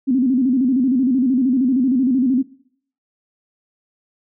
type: tone with vibrato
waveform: sine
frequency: 256.9 Hz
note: C4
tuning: 32 cents flat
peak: -13 dBFS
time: 0.07-2.43 s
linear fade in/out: 20 ms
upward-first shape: square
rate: 13 Hz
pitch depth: 96 cents each way
effects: noise-tail reverb RT60 0.6 s tail -20 dB re dry